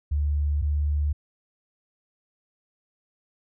sine tone pair in turn, 73.2 / 73.59 Hz, D2 / D2, -5 / +4 cents, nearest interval unison, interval 9 cents, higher second, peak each -21 dBFS, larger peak neither, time 0.11-0.62 / 0.62-1.13 s, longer neither, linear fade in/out 10 ms, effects none

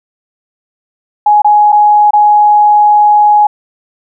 sine tone with dropouts, 836 Hz, G#5, 11 cents sharp, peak -3 dBFS, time 1.26-3.47 s, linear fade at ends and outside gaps 5 ms, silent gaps 1.42-1.445 / 1.721-1.726 / 2.108-2.133 s, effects none

